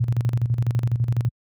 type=tone with tremolo; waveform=sine; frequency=119 Hz; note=A#2; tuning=36 cents sharp; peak=-16 dBFS; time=0-1.29 s; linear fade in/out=10 ms; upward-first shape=square; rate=12 Hz; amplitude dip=70%; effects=high-pass 60 Hz 12 dB/octave